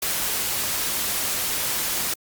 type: noise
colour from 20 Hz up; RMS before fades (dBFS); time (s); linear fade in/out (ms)
white; -25; 0.02-2.14; 5
effects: Opus 48 kbps